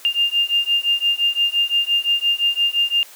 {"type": "beating tone pair", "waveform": "sine", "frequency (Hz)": [2802, 2807.8], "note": ["F7", "F7"], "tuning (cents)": [5, 9], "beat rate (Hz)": 5.8, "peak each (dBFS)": -19, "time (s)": [0.05, 3.03], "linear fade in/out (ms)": 0, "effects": ["white hiss -43 dBFS RMS until 3.15 s", "high-pass 400 Hz 12 dB/octave"]}